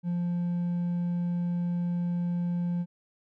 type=tone with hard clipping; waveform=triangle; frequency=174.61 Hz; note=F3; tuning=in tune; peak=-27 dBFS; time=0.03-2.86 s; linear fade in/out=50 ms; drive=5 dB; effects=none